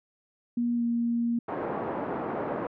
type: tone with pitch glide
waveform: sine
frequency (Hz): 238.5 to 235.1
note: A#3 to A#3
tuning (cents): +40 to +15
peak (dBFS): -24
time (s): 0.57-1.39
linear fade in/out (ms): 5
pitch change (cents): -25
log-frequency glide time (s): 0.75-0.83
type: band-pass noise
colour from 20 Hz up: pink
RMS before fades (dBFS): -32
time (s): 1.48-2.67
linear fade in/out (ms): 5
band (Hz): 290 to 940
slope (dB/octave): 12
effects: low-pass 2000 Hz 12 dB/octave